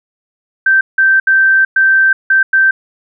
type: tone bursts at uneven times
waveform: sine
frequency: 1559 Hz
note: G6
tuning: 10 cents flat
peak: -6 dBFS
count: 6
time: 0.66-0.81 / 0.98-1.2 / 1.27-1.65 / 1.76-2.13 / 2.3-2.43 / 2.53-2.71 s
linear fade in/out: 5 ms
effects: none